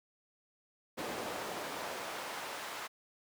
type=noise with high-pass filter sweep; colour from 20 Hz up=brown; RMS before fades=-41 dBFS; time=0.97-2.88 s; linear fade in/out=20 ms; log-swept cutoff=420 to 1000 Hz; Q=0.82; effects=none